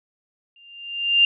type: tone with exponential growth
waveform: sine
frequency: 2794 Hz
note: F7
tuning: in tune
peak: -10 dBFS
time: 0.56-1.25 s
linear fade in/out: 2 ms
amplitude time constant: 150 ms
effects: none